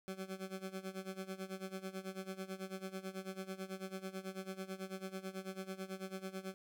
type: tone with tremolo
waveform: 20% pulse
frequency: 190 Hz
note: F#3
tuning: 46 cents sharp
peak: -35 dBFS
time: 0.08-6.54 s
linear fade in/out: 0 ms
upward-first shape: sine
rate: 9.1 Hz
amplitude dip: 85%
effects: none